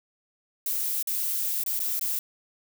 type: noise with dropouts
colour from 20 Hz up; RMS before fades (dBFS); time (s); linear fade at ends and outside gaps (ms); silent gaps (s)
violet; -28; 0.66-2.19; 2; 1.027-1.072 / 1.637-1.662 / 1.793-1.8 / 1.995-2.011
effects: none